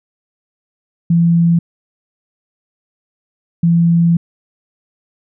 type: tone pair in turn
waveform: sine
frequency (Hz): 169 / 169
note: E3 / E3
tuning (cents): +43 / +43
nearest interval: unison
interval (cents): 0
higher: neither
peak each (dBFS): -8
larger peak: neither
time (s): 1.1-1.59 / 3.63-4.17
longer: second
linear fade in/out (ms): 5
effects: none